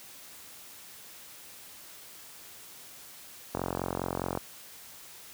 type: click train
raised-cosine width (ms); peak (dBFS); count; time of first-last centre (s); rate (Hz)
1; -16; 38; 3.55-4.374; 44.9
effects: white hiss -49 dBFS RMS until 5.33 s + high-pass 60 Hz 12 dB/octave